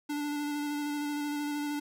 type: tone with vibrato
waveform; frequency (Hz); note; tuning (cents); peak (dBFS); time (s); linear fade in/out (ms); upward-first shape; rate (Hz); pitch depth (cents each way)
square; 292.9; D4; -5; -32; 0.09-1.8; 10; square; 13; 13
effects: 11-bit